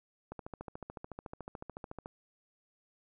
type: click train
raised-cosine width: 1 ms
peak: -28 dBFS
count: 25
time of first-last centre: 0.32-2.059 s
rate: 13.8 Hz
effects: none